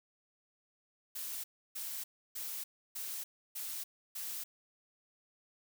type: noise bursts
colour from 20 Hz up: blue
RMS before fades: -41 dBFS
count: 6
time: 1.15-4.44 s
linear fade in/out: 10 ms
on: 290 ms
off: 310 ms
effects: none